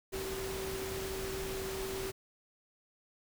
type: tone in noise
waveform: sine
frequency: 383.8 Hz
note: G4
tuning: 37 cents flat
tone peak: -38 dBFS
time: 0.12-2.12 s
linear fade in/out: 20 ms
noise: pink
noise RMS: -41 dBFS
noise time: 0.12-2.12 s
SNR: 0 dB
effects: none